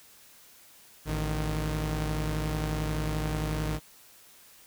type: tone pair together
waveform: sawtooth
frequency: 55.04 / 153.8 Hz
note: A1 / D#3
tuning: +1 / -20 cents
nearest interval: octave + tritone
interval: 1779 cents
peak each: -27 dBFS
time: 1.05-3.8 s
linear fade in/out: 50 ms
effects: white hiss -55 dBFS RMS until 4.66 s